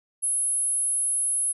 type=tone; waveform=sine; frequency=10630 Hz; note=E9; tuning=13 cents sharp; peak=-22 dBFS; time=0.22-1.53 s; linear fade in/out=20 ms; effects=none